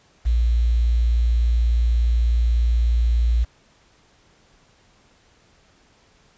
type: tone with quantisation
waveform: sine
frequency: 58.27 Hz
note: A#1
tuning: in tune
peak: -15 dBFS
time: 0.25-3.45 s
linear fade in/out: 20 ms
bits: 7
effects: pink hiss -57 dBFS RMS until 6.37 s + resampled to 16000 Hz